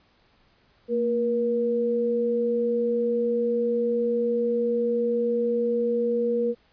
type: tone pair together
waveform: sine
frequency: 230.1 / 477 Hz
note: A#3 / A#4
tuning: -22 / +40 cents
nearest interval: octave + minor second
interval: 1262 cents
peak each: -28 / -22 dBFS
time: 0.88-6.55 s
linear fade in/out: 50 ms
effects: pink hiss -62 dBFS RMS until 6.72 s + resampled to 11025 Hz